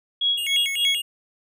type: tone with tremolo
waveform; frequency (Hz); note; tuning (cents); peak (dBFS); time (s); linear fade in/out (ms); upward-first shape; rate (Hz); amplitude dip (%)
sine; 3322; G#7; 0; -17; 0.21-1.01; 5; sine; 3.4; 95
type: tone with vibrato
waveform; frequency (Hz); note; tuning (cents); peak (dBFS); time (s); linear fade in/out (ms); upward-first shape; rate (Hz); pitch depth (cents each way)
square; 2495; D#7; +4; -25; 0.37-1.02; 10; square; 5.2; 220
effects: none